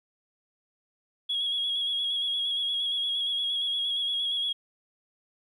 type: tone with vibrato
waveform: sine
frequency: 3322 Hz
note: G#7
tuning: in tune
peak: -25 dBFS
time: 1.29-4.53 s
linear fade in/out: 10 ms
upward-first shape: square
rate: 8.6 Hz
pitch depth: 24 cents each way
effects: tanh soft clip ceiling -21 dBFS + 11-bit